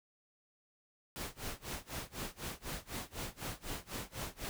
pink noise with tremolo, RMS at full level -40 dBFS, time 1.16-4.49 s, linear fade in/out 0 ms, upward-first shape sine, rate 4 Hz, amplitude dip 95%, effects none

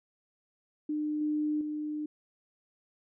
sine tone with level steps, 301.7 Hz, D4, 47 cents sharp, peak -29 / -27 / -32 dBFS, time 0.89-2.06 s, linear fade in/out 5 ms, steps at 1.21 / 1.61 s, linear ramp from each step 2 ms, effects none

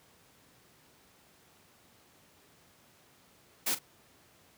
white noise with echo, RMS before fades -30 dBFS, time 3.66-3.75 s, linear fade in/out 10 ms, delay 40 ms, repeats 1, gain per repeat -14 dB, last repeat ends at 3.79 s, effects pink hiss -62 dBFS RMS until 4.57 s + high-pass 100 Hz 12 dB/octave

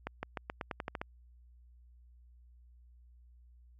accelerating click train, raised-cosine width 0.5 ms, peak -21 dBFS, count 10, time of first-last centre 0.07-1.015 s, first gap 160 ms, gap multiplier 0.89, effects added 60 Hz sine -56 dBFS peak until 3.79 s + MP3 96 kbps

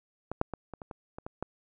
clicks, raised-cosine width 1 ms, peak -20 / -11 / -21 / -26 / -27 / -26 / -26 / -24 / -19 dBFS, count 9, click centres 0.316 / 0.414 / 0.537 / 0.737 / 0.818 / 0.912 / 1.185 / 1.265 / 1.426 s, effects none

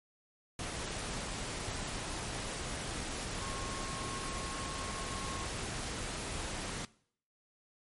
sine tone in noise, 1083 Hz, C#6, 41 cents flat, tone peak -44 dBFS, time 3.41-5.45 s, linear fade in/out 2 ms, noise pink, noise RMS -39 dBFS, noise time 0.59-6.85 s, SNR -8 dB, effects noise-tail reverb RT60 0.6 s tail -21 dB re dry + MP3 48 kbps

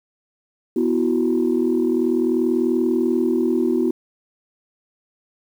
sine chord, B suspended fourth, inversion none, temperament equal, 246.9 / 329.6 / 370 Hz, B3 / E4 / F#4, 0 / 0 / 0 cents, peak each -20 dBFS, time 0.76-3.91 s, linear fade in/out 5 ms, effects tanh soft clip ceiling -9 dBFS + 8-bit

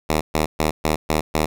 5% pulse tone bursts, 77.78 Hz, D#2, in tune, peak -6 dBFS, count 6, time 0.09-1.46 s, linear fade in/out 10 ms, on 120 ms, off 130 ms, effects none

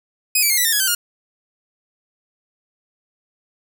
5% pulse tone with pitch steps, 2508 / 2313 / 2133 / 1967.7 / 1814.9 / 1673.9 / 1543.9 / 1423.9 Hz, D#7 / D7 / C7 / B6 / A#6 / G#6 / G6 / F6, +13 / -27 / +33 / -7 / -47 / +13 / -27 / +33 cents, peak -5 dBFS, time 0.35-0.95 s, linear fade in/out 5 ms, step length 75 ms, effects none

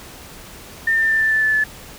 sine tone with pitch steps, 1806 / 1793.5 / 1781.1 / 1768.8 / 1756.6 / 1744.5 / 1732.4 Hz, A6 / A6 / A6 / A6 / A6 / A6 / A6, +45 / +33 / +21 / +9 / -3 / -15 / -27 cents, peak -14 dBFS, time 0.87-1.64 s, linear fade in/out 5 ms, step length 110 ms, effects pink hiss -39 dBFS RMS until 1.98 s

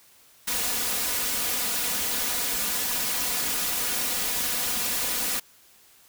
white noise with comb filter, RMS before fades -27 dBFS, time 0.47-5.4 s, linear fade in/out 10 ms, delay 4.1 ms, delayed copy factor +0.65, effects white hiss -56 dBFS RMS until 6.08 s

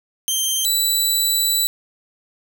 15% pulse tone pair in turn, 3146 / 3964 Hz, G7 / B7, +6 / +6 cents, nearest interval major third, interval 400 cents, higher second, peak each -11 / -9 dBFS, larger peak second, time 0.28-0.65 / 0.65-1.67 s, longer second, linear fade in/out 0 ms, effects none

